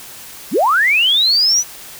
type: linear sweep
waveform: sine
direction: up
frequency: 138.59 to 6060 Hz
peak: -10 dBFS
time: 0.51-1.64 s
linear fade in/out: 50 ms
effects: white hiss -35 dBFS RMS until 1.99 s